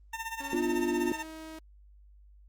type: tone with tremolo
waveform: 20% pulse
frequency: 904 Hz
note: A5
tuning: 47 cents sharp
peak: -28 dBFS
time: 0.13-1.23 s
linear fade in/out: 5 ms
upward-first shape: sine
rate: 16 Hz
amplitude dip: 75%
type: tone with pitch glide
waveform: sawtooth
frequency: 278.2 to 317.7 Hz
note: C#4 to D#4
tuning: +6 to +36 cents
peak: -38 dBFS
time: 0.4-1.59 s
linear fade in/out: 5 ms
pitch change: +230 cents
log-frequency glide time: 0.54-0.61 s
type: chord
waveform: sine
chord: B diminished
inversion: none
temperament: equal with one note detuned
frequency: 246.9 / 296.2 / 349.2 Hz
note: B3 / D4 / F4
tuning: 0 / +15 / 0 cents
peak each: -33 / -33 / -29 dBFS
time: 0.53-1.12 s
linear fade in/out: 2 ms
effects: added 50 Hz sine -53 dBFS peak until 2.48 s + Opus 32 kbps